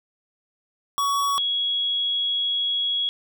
square / sine tone pair in turn, 1124 / 3331 Hz, C#6 / G#7, +24 / +4 cents, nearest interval octave + perfect fifth, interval 1880 cents, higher second, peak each -21 dBFS, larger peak neither, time 0.98-1.38 / 1.38-3.09 s, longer second, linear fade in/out 0 ms, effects none

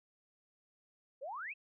sine exponential sweep, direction up, 494.8 to 2724 Hz, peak -40 dBFS, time 1.21-1.54 s, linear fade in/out 20 ms, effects none

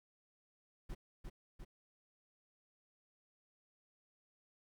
brown noise with echo, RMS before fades -44 dBFS, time 0.89-0.95 s, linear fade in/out 10 ms, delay 350 ms, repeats 2, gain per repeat -3 dB, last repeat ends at 1.65 s, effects none

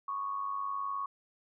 sine tone with amplitude modulation, 1108.7 Hz, C#6, in tune, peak -30 dBFS, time 0.08-1.06 s, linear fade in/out 5 ms, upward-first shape sine, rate 99.6 Hz, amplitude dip 60%, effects none

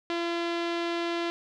sawtooth tone with low-pass filter, 340.6 Hz, F4, 43 cents flat, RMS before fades -30 dBFS, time 0.1-1.3 s, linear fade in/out 0 ms, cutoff 3700 Hz, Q 1.6, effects none

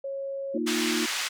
sine tone, 548 Hz, C#5, 20 cents flat, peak -30 dBFS, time 0.04-0.58 s, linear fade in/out 5 ms
sine chord, Bb suspended fourth, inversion none, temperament just, 233.1 / 310.8 / 349.6 Hz, Bb3 / Eb4 / F4, 0 / -2 / +2 cents, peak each -30 dBFS, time 0.54-1.06 s, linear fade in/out 10 ms
pink band-pass noise, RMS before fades -30 dBFS, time 0.66-1.29 s, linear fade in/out 20 ms, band 1600 to 6900 Hz, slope 12 dB/octave
effects none

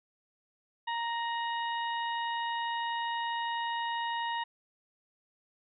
harmonic tone with a mistuned harmonic, 932.3 Hz, A#5, in tune, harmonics 1 / 2 / 3 / 4, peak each -32 / -38 / -42 / -44 dBFS, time 0.87-4.44 s, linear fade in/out 10 ms, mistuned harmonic 3, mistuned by +52 cents, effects none

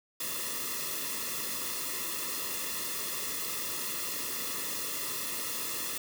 white noise with comb filter, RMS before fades -35 dBFS, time 0.2-5.98 s, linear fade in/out 5 ms, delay 1.3 ms, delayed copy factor -0.95, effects none

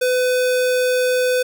square tone, 503 Hz, B4, 32 cents sharp, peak -16 dBFS, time 0.01-1.43 s, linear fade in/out 10 ms, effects none

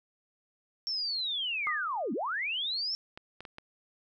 sine linear two-way sweep, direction down then up, 5480 to 196 to 5480 Hz, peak -30 dBFS, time 0.87-2.95 s, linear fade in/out 0 ms, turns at 2.13 s
sine tone with exponential decay, 1221 Hz, D#6, 33 cents flat, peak -28 dBFS, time 1.67-2.13 s, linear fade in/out 0 ms, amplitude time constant 100 ms
clicks, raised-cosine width 0.3 ms, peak -27 dBFS, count 4, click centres 3.175 / 3.406 / 3.452 / 3.584 s
effects none

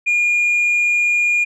sine tone, 2425 Hz, D#7, 45 cents flat, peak -11 dBFS, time 0.06-1.45 s, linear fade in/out 20 ms, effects tanh soft clip ceiling -12 dBFS

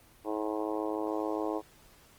harmonic tone, 107 Hz, A2, 48 cents flat, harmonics 3 / 4 / 5 / 6 / 7 / 8 / 9 / 10, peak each -34 / -36 / -38 / -40 / -41 / -42 / -43 / -44 dBFS, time 0.24-1.62 s, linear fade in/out 50 ms, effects pink hiss -59 dBFS RMS until 2.18 s + Opus 24 kbps

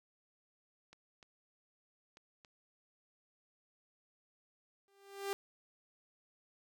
clicks, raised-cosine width 0.2 ms, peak -39 dBFS, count 4, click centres 0.93 / 1.228 / 2.171 / 2.448 s
sawtooth tone with exponential growth, 396.3 Hz, G4, 19 cents sharp, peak -29 dBFS, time 4.88-5.33 s, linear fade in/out 0 ms, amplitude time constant 96 ms
effects none

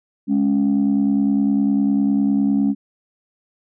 sine tone pair together, 207.7 / 277.6 Hz, G#3 / C#4, 0 / +3 cents, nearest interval perfect fourth, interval 503 cents, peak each -16 dBFS, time 0.27-2.75 s, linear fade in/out 50 ms, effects tanh soft clip ceiling -10 dBFS

